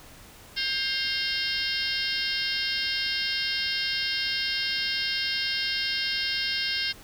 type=harmonic tone with a mistuned harmonic; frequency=530 Hz; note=C5; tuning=22 cents sharp; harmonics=3 / 4 / 5 / 6 / 7 / 8 / 9 / 10; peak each=-34 / -34 / -34 / -34 / -34 / -34 / -34 / -34 dBFS; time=0.56-6.93 s; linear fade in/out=20 ms; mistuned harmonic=5; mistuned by=+87 cents; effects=pink hiss -49 dBFS RMS until 7.03 s